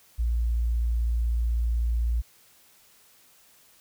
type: tone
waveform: sine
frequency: 58 Hz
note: A#1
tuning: 8 cents flat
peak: -22 dBFS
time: 0.18-2.22 s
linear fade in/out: 20 ms
effects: white hiss -58 dBFS RMS until 3.8 s